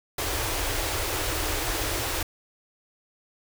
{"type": "band-stop noise", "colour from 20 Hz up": "pink", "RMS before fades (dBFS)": -28, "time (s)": [0.18, 2.23], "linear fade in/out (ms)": 5, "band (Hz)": [120, 280], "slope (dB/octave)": 96, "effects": []}